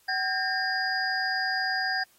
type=tone cluster; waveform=sine; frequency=758 / 1608 / 1818 / 4883 Hz; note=F#5 / G6 / A#6 / D#8; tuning=+42 / +44 / -44 / -33 cents; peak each=-31 / -29 / -32 / -32 dBFS; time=0.08-2.04 s; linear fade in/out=10 ms; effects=white hiss -62 dBFS RMS until 2.18 s + AAC 48 kbps